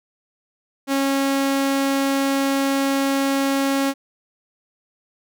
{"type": "tone", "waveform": "sawtooth", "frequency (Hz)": 274, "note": "C#4", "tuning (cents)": -20, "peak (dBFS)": -14, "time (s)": [0.87, 3.94], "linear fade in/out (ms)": 50, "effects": []}